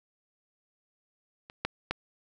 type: clicks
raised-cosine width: 0.3 ms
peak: -29 / -12 / -13 dBFS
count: 3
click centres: 1.499 / 1.65 / 1.91 s
effects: none